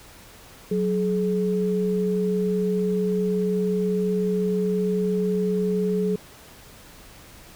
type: tone pair together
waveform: sine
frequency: 185 / 424.8 Hz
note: F#3 / G#4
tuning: 0 / +39 cents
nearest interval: octave + major second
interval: 1439 cents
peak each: -23 dBFS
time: 0.71-6.16 s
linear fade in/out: 5 ms
effects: pink hiss -47 dBFS RMS until 7.55 s